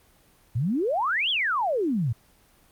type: exponential two-way sweep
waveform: sine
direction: up then down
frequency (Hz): 104.8 to 3465 to 104.8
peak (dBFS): -22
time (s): 0.55-2.13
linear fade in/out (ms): 10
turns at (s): 1.3
effects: pink hiss -59 dBFS RMS until 2.71 s + Opus 24 kbps